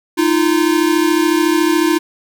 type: tone pair together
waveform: square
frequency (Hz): 310 / 343.9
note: D#4 / F4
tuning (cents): -6 / -27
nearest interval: major second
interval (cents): 179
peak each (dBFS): -15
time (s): 0.17-1.99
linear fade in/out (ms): 20
effects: none